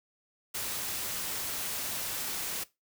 white noise, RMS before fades -35 dBFS, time 0.54-2.64 s, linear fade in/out 10 ms, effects noise-tail reverb RT60 0.2 s tail -18 dB re dry

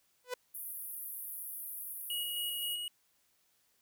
sawtooth tone with exponential growth, 497.9 Hz, B4, 14 cents sharp, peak -28 dBFS, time 0.24-0.34 s, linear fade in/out 5 ms, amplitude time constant 21 ms
white band-pass noise, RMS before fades -43 dBFS, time 0.54-2.75 s, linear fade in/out 10 ms, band 10000 to 16000 Hz, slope 96 dB/octave
square tone with tremolo, 2899 Hz, F#7, 36 cents flat, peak -35 dBFS, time 2.1-2.88 s, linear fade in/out 2 ms, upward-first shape square, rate 3.8 Hz, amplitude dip 25%
effects white hiss -73 dBFS RMS until 3.81 s

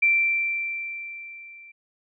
sine tone with level ramp, 2349 Hz, D7, in tune, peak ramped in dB -15 to -44 dBFS, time 0.02-1.72 s, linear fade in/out 10 ms, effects none

